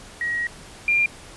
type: tone pair in turn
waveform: sine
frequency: 1900 / 2394 Hz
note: A#6 / D7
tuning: +33 / +33 cents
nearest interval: major third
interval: 400 cents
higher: second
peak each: -22 / -16 dBFS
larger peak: second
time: 0.21-0.47 / 0.88-1.06 s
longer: first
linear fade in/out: 2 ms
effects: pink hiss -43 dBFS RMS until 1.36 s + resampled to 24000 Hz